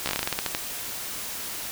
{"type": "slowing click train", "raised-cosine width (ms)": 0.2, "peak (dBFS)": -8, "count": 13, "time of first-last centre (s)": [0.06, 0.549], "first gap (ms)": 14, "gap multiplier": 1.18, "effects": ["white hiss -34 dBFS RMS until 1.71 s"]}